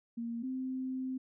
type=tone pair in turn; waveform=sine; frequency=233.1 / 259.6 Hz; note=A#3 / C4; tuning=0 / -13 cents; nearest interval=major second; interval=187 cents; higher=second; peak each=-35 / -34 dBFS; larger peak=second; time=0.17-0.43 / 0.43-1.18 s; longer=second; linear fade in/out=10 ms; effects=none